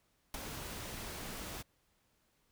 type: noise with ADSR envelope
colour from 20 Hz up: pink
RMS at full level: -37 dBFS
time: 0.34-1.63 s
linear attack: 3 ms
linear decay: 11 ms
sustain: -7 dB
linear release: 21 ms
effects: pink hiss -75 dBFS RMS until 2.51 s